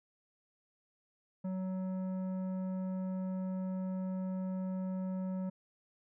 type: tone with tanh clipping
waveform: sine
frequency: 186.9 Hz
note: F#3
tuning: 18 cents sharp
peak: -36 dBFS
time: 1.44-5.5 s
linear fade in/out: 10 ms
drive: 11 dB
effects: none